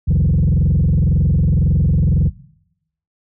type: tone with frequency modulation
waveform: sine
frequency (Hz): 113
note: A2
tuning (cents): +47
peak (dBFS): -9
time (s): 0.07-2.3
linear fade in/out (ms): 20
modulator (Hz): 21.9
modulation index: 2.7
effects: noise-tail reverb RT60 0.8 s tail -21 dB re dry + tanh soft clip ceiling -9 dBFS